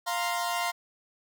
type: chord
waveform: sawtooth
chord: F suspended fourth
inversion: none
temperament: equal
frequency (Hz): 698.5 / 932.3 / 1046.5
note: F5 / Bb5 / C6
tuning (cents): 0 / 0 / 0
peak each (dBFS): -27 / -30 / -29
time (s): 0.06-0.72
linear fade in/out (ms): 20
effects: none